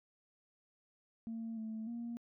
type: tone with pitch steps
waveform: sine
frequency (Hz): 226.8 / 220.5 / 235.1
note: A#3 / A3 / A#3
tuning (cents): -47 / +4 / +15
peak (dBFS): -38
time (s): 1.27-2.17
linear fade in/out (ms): 0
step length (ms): 300
effects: tanh soft clip ceiling -36 dBFS